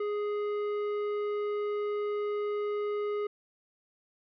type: tone with tanh clipping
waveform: triangle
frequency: 415.3 Hz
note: G#4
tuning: in tune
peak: -31 dBFS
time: 0-3.27 s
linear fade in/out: 5 ms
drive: 15 dB
effects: none